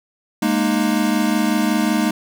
square chord, Ab suspended second, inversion none, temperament equal with one note detuned, 207.7 / 233.1 / 307.2 Hz, Ab3 / Bb3 / Eb4, 0 / 0 / -22 cents, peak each -21 dBFS, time 0.42-2.11 s, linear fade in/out 5 ms, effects none

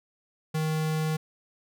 square tone, 156.7 Hz, D#3, 13 cents sharp, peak -26 dBFS, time 0.54-1.17 s, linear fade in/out 10 ms, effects none

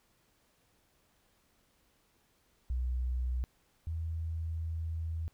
sine tone pair in turn, 62.4 / 81.5 Hz, B1 / E2, +19 / -19 cents, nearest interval perfect fourth, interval 462 cents, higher second, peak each -30 / -33 dBFS, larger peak first, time 2.7-3.44 / 3.87-5.28 s, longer second, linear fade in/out 0 ms, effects pink hiss -71 dBFS RMS until 5.33 s

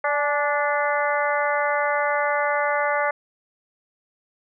harmonic tone with a mistuned harmonic, 291.8 Hz, D4, 11 cents flat, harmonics 2 / 3 / 4 / 5 / 6 / 7, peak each -24 / -26 / -27 / -28 / -29 / -29 dBFS, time 0.04-3.11 s, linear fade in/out 5 ms, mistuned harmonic 3, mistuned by -35 cents, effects none

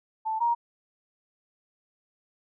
sine tone pair in turn, 880 / 941.3 Hz, A5 / A#5, 0 / +17 cents, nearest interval minor second, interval 117 cents, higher second, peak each -26 / -21 dBFS, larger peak second, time 0.25-0.4 / 0.4-0.55 s, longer neither, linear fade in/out 20 ms, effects none

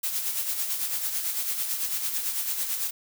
blue noise with tremolo, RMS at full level -27 dBFS, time 0.03-2.91 s, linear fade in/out 10 ms, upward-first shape sine, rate 9 Hz, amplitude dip 50%, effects none

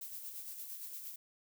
violet noise with tremolo, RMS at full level -44 dBFS, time 0.01-1.16 s, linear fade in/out 5 ms, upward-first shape sine, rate 8.7 Hz, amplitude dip 45%, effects none

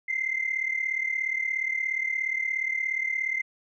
sine tone pair together, 2057 / 2094 Hz, C7 / C7, -30 / +1 cents, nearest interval unison, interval 31 cents, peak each -29 / -27 dBFS, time 0.08-3.42 s, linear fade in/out 10 ms, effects tanh soft clip ceiling -18 dBFS

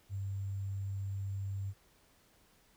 sine tone with sample-and-hold, 98 Hz, G2, in tune, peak -35 dBFS, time 0.09-1.74 s, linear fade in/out 50 ms, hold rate 7350 Hz, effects pink hiss -67 dBFS RMS until 2.76 s

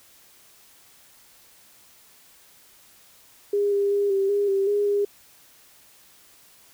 sine tone with pitch steps, 407 / 401.4 / 404.6 / 390.6 / 406.2 / 391.2 / 410.2 / 406.6 Hz, G#4 / G4 / G#4 / G4 / G#4 / G4 / G#4 / G#4, -35 / +41 / -45 / -6 / -38 / -4 / -21 / -37 cents, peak -19 dBFS, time 3.53-5.05 s, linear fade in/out 5 ms, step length 190 ms, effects white hiss -54 dBFS RMS until 6.73 s

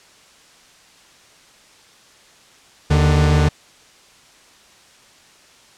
45% pulse tone pair together, 77.54 / 147.9 Hz, D#2 / D3, -5 / +13 cents, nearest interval major seventh, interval 1118 cents, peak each -15 dBFS, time 2.9-3.49 s, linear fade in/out 10 ms, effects white hiss -49 dBFS RMS until 5.77 s + low-pass 7000 Hz 12 dB/octave

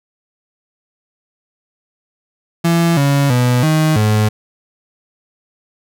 35% pulse tone with pitch steps, 168.4 / 140.7 / 123.8 / 156.4 / 107.1 Hz, E3 / C#3 / B2 / D#3 / A2, +37 / +26 / +5 / +9 / -46 cents, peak -9 dBFS, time 2.64-4.29 s, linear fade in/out 10 ms, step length 330 ms, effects none

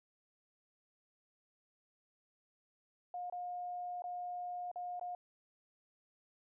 sine tone with dropouts, 714 Hz, F5, 38 cents sharp, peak -39 dBFS, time 3.14-5.15 s, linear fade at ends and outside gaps 2 ms, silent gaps 3.299-3.324 / 4.021-4.04 / 4.715-4.758 / 4.996-5.012 s, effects none

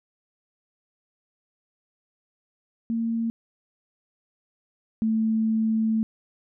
sine tone pair in turn, 228.7 / 221.3 Hz, A#3 / A3, -33 / +10 cents, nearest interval minor second, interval 57 cents, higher first, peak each -23 / -20 dBFS, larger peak second, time 2.9-3.3 / 5.02-6.03 s, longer second, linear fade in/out 0 ms, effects none

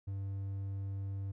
triangle tone, 98 Hz, G2, in tune, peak -34 dBFS, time 0.07-1.32 s, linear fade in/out 10 ms, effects none

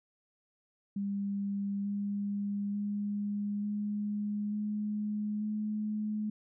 sine tone with pitch steps, 200 / 202.4 / 204.9 / 207.4 / 209.9 / 212.5 Hz, G3 / G#3 / G#3 / G#3 / G#3 / G#3, +35 / -44 / -23 / -2 / +19 / +40 cents, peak -31 dBFS, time 0.96-6.3 s, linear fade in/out 5 ms, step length 890 ms, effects none

